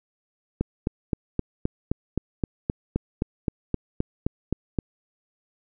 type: click train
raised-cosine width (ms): 3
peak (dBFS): -10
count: 17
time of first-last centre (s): 0.61-4.788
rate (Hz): 3.83
effects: none